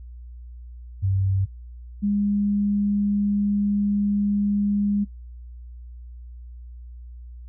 sine tone pair in turn, 96.4 / 203.8 Hz, G2 / G#3, -28 / -32 cents, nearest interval octave + minor second, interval 1296 cents, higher second, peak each -19 dBFS, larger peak neither, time 1.02-1.46 / 2.02-5.05 s, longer second, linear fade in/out 20 ms, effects noise-tail reverb RT60 0.1 s tail -19 dB re dry + added 60 Hz sine -37 dBFS peak until 7.48 s

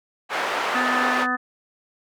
white band-pass noise, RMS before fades -25 dBFS, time 0.29-1.27 s, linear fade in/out 50 ms, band 530 to 1500 Hz, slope 12 dB/octave
harmonic tone, 250.6 Hz, B3, 25 cents sharp, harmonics 1 / 2 / 3 / 4 / 5 / 6 / 7, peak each -28 / -37 / -30 / -37 / -25 / -33 / -25 dBFS, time 0.74-1.37 s, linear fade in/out 20 ms
effects none

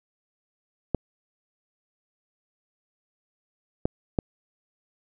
clicks, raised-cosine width 2 ms, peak -9 dBFS, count 3, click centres 0.947 / 3.855 / 4.188 s, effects none

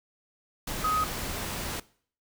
sine tone in noise, 1259 Hz, D#6, 20 cents sharp, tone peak -24 dBFS, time 0.84-1.04 s, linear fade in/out 5 ms, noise pink, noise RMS -34 dBFS, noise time 0.67-1.8 s, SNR +7 dB, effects noise-tail reverb RT60 0.5 s tail -20 dB re dry

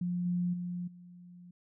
sine tone with level steps, 177 Hz, F3, 23 cents sharp, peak -30 / -28 / -34 / -49 dBFS, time 0.01-1.51 s, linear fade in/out 5 ms, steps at 0.25 / 0.53 / 0.87 s, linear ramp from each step 10 ms, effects none

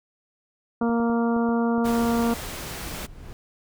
harmonic tone, 233.1 Hz, A#3, in tune, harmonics 1 / 2 / 3 / 4 / 5 / 6, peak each -21 / -27 / -31 / -33 / -35 / -37 dBFS, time 0.81-2.34 s, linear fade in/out 5 ms
clicks, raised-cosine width 2 ms, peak -25 dBFS, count 9, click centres 0.831 / 0.895 / 1.001 / 1.099 / 1.364 / 1.49 / 1.781 / 2.008 / 2.053 s
pink noise, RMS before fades -34 dBFS, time 1.84-3.07 s, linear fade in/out 20 ms
brown noise with exponential growth, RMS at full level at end -35 dBFS, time 2.41-3.33 s, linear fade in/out 0 ms, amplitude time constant 200 ms
effects none

